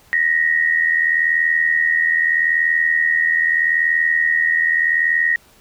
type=tone pair together; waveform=sine; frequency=1864.7 / 1945.5 Hz; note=A#6 / B6; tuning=0 / -27 cents; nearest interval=minor second; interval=73 cents; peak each=-15 / -19 dBFS; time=0.13-5.36 s; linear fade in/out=0 ms; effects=pink hiss -51 dBFS RMS until 5.6 s